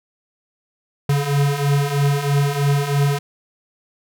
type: beating tone pair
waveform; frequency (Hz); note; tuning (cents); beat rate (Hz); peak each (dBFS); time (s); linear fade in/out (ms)
square; 140 / 143.1; C#3 / D3; +18 / -45; 3.1; -22 / -18; 1.09-3.19; 5
effects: none